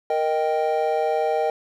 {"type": "chord", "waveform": "triangle", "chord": "Eb major", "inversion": "second", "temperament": "equal", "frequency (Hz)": [466.2, 622.3, 784], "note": ["Bb4", "Eb5", "G5"], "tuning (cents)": [0, 0, 0], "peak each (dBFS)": -22, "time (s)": [0.1, 1.5], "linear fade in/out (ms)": 2, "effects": []}